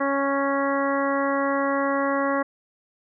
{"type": "harmonic tone", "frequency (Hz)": 277.2, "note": "C#4", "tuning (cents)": 0, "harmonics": [1, 2, 3, 4, 5, 6, 7], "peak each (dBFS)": [-26, -25, -32, -27, -33, -33, -33], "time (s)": [0, 2.43], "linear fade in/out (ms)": 10, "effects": []}